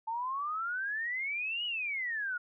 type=exponential two-way sweep; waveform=sine; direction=up then down; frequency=880 to 2960 to 1417 Hz; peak=-32 dBFS; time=0.07-2.38 s; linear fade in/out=10 ms; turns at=1.65 s; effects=none